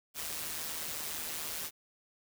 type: noise with amplitude modulation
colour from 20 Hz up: white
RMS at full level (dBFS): -36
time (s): 0.14-1.71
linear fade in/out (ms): 50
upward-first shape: sine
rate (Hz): 156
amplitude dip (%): 60
effects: none